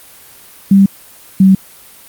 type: tone pair in turn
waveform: sine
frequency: 196 / 191.08 Hz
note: G3 / G3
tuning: 0 / -44 cents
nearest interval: unison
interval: 44 cents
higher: first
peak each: -3 dBFS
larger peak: neither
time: 0.71-0.86 / 1.4-1.55 s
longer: neither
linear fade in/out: 5 ms
effects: white hiss -39 dBFS RMS until 2.08 s + Opus 32 kbps